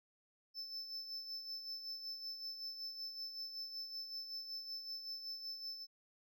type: tone with tremolo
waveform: triangle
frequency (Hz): 5274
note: E8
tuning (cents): 0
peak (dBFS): -40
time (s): 0.54-5.87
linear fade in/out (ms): 50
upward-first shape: sine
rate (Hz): 5.3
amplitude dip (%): 55
effects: none